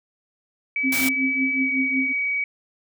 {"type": "tone with pitch glide", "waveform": "sine", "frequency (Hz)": [2288, 2266], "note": ["D7", "C#7"], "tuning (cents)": [-46, 37], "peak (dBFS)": -21, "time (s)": [0.76, 2.44], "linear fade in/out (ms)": 2, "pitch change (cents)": -17, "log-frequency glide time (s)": [1.59, 1.7]}
{"type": "tone with tremolo", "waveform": "sine", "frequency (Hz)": 264, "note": "C4", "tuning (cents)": 16, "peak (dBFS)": -19, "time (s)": [0.83, 2.13], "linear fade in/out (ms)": 20, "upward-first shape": "triangle", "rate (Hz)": 5.4, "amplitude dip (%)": 95}
{"type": "noise", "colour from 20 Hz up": "white", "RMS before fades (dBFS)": -26, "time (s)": [0.92, 1.09], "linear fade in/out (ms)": 5}
{"effects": []}